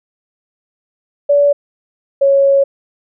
sine tone pair in turn, 574 / 552.7 Hz, D5 / C#5, -40 / -5 cents, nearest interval minor second, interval 65 cents, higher first, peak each -7 dBFS, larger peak neither, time 1.29-1.53 / 2.21-2.64 s, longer second, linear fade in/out 10 ms, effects none

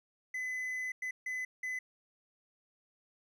triangle tone bursts at uneven times, 2016 Hz, B6, 35 cents sharp, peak -33 dBFS, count 4, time 0.34-0.92 / 1.02-1.11 / 1.26-1.45 / 1.63-1.79 s, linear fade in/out 5 ms, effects none

